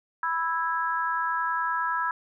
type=harmonic tone; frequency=329.6 Hz; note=E4; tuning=in tune; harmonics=3 / 4 / 5; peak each=-28 / -29 / -30 dBFS; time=0.23-2.11 s; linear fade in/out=2 ms; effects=none